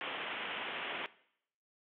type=low-pass noise; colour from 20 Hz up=white; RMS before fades=-40 dBFS; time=0.01-1.06 s; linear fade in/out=0 ms; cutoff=3300 Hz; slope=96 dB/octave; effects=noise-tail reverb RT60 0.7 s tail -19 dB re dry + high-pass 300 Hz 12 dB/octave